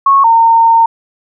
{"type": "tone pair in turn", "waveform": "sine", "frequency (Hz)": [1100, 914.6], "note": ["C#6", "A#5"], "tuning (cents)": [-14, -33], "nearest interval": "minor third", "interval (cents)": 319, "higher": "first", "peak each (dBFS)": -4, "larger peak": "neither", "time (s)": [[0.06, 0.24], [0.24, 0.86]], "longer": "second", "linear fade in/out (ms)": 5, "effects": []}